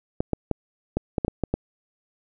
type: clicks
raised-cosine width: 2 ms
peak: -9 dBFS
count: 9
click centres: 0.205 / 0.333 / 0.513 / 0.97 / 1.182 / 1.248 / 1.281 / 1.437 / 1.54 s
effects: none